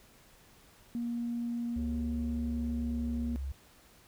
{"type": "tone", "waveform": "sine", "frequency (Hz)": 236.6, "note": "A#3", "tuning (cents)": 26, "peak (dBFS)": -31, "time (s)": [0.95, 3.36], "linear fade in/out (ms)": 0}
{"type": "tone with pitch glide", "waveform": "sine", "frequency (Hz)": [71, 67.95], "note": ["C#2", "C#2"], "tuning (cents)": [42, -34], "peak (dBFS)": -33, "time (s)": [1.76, 3.52], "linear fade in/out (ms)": 5, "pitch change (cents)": -76, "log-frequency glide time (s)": [1.87, 3.22]}
{"effects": ["tanh soft clip ceiling -26 dBFS", "pink hiss -60 dBFS RMS until 4.07 s"]}